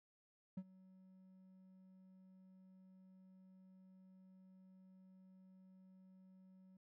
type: tone with ADSR envelope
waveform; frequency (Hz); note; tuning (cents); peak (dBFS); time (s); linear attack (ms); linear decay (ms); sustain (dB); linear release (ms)
triangle; 187.5; F#3; +23; -39; 0.57-6.77; 6; 53; -21; 4
effects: none